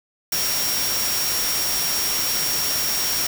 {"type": "tone in noise", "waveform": "sine", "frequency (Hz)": 5588, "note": "F8", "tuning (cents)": 0, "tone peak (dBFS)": -24, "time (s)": [0.32, 3.27], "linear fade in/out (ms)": 5, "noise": "white", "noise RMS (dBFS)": -24, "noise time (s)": [0.32, 3.27], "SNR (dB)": -3, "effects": []}